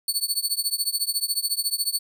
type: tone with tremolo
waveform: 20% pulse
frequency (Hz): 4450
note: C#8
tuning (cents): +6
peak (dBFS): -13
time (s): 0.08-1.99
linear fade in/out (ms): 2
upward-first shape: triangle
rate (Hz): 14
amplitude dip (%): 100
effects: none